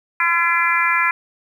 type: harmonic tone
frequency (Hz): 339.9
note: F4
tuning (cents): -47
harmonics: 3 / 4 / 5 / 6 / 7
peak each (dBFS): -21 / -21 / -21 / -21 / -21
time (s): 0.2-1.11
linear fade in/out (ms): 2
effects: 8-bit